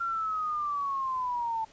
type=linear sweep; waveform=sine; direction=down; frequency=1380 to 880 Hz; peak=-28 dBFS; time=0-1.65 s; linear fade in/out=10 ms; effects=pink hiss -57 dBFS RMS until 1.72 s + resampled to 16000 Hz